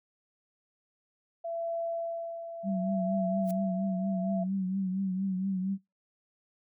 sine tone with tremolo, 671 Hz, E5, 31 cents sharp, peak -30 dBFS, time 1.44-4.44 s, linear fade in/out 10 ms, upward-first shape sine, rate 0.69 Hz, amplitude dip 60%
sine tone with vibrato, 189.9 Hz, F#3, 45 cents sharp, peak -28 dBFS, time 2.63-5.78 s, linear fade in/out 50 ms, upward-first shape triangle, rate 4.3 Hz, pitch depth 69 cents each way
blue noise with exponential growth, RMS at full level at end -41 dBFS, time 3.42-3.51 s, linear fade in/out 2 ms, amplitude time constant 18 ms
effects noise-tail reverb RT60 0.2 s tail -21 dB re dry

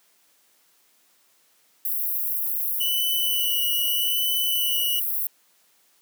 pink high-pass noise, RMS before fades -26 dBFS, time 1.85-5.27 s, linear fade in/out 2 ms, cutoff 12000 Hz, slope 48 dB/octave
45% pulse tone with vibrato, 2960 Hz, F#7, in tune, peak -24 dBFS, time 2.8-5 s, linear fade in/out 10 ms, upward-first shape sine, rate 0.81 Hz, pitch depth 20 cents each way
effects white hiss -62 dBFS RMS until 6.01 s + high-pass 200 Hz 12 dB/octave

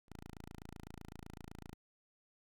5% pulse tone, 27.89 Hz, A0, 24 cents sharp, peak -38 dBFS, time 0.08-1.74 s, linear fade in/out 10 ms, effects none

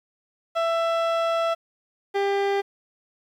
30% pulse tone pair in turn, 665 / 398.2 Hz, E5 / G4, +15 / +27 cents, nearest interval major sixth, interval 888 cents, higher first, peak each -18 dBFS, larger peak neither, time 0.55-1.55 / 2.14-2.62 s, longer first, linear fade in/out 20 ms, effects low-pass 3000 Hz 12 dB/octave + 9-bit

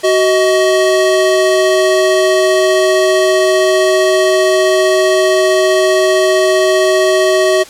square tone pair together, 375 / 630.1 Hz, F#4 / D#5, +23 / +22 cents, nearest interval major sixth, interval 899 cents, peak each -12 dBFS, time 0.03-7.64 s, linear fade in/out 20 ms, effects white hiss -35 dBFS RMS until 7.69 s + low-pass 9000 Hz 12 dB/octave

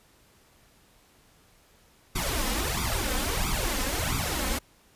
pink noise with flanger, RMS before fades -28 dBFS, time 2.15-4.59 s, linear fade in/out 10 ms, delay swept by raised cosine 0.84 to 3.94 ms, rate 1.5 Hz, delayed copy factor +0.95, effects pink hiss -60 dBFS RMS until 4.95 s + resampled to 32000 Hz

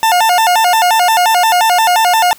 40% pulse tone with vibrato, 799 Hz, G5, 33 cents sharp, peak -7 dBFS, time 0.03-2.33 s, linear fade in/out 0 ms, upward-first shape square, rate 5.7 Hz, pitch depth 190 cents each way, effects white hiss -41 dBFS RMS until 2.38 s

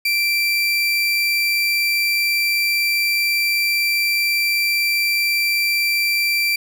30% pulse tone, 2349 Hz, D7, in tune, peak -14 dBFS, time 0.05-6.56 s, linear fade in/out 5 ms, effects none

